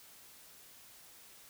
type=silence; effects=white hiss -57 dBFS RMS until 1.49 s